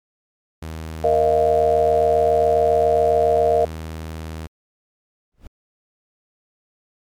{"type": "tone", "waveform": "sawtooth", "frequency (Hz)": 79.9, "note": "D#2", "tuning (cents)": 47, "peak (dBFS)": -25, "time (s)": [0.62, 4.47], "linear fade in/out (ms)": 5}
{"type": "chord", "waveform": "sine", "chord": "Bb suspended fourth", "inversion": "none", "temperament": "equal with one note detuned", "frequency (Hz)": [466.2, 622.3, 689.6], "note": ["Bb4", "Eb5", "F5"], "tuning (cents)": [0, 0, -22], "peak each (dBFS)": -18, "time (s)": [1.04, 3.65], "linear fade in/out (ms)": 2}
{"type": "noise with exponential growth", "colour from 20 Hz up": "brown", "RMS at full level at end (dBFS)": -35, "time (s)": [5.32, 5.47], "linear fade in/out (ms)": 1, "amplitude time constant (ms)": 32}
{"effects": ["MP3 96 kbps"]}